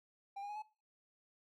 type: tone with pitch steps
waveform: triangle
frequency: 794 / 814 / 834.4 / 855.4 Hz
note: G5 / G#5 / G#5 / A5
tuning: +22 / -35 / +8 / -49 cents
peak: -40 dBFS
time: 0.36-0.624 s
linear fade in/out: 10 ms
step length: 66 ms
effects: noise-tail reverb RT60 0.3 s tail -18 dB re dry